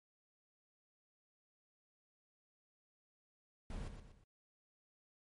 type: noise with echo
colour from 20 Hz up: brown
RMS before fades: -44 dBFS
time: 3.7-3.88 s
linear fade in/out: 2 ms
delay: 120 ms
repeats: 3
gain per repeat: -7 dB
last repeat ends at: 4.24 s
effects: MP3 48 kbps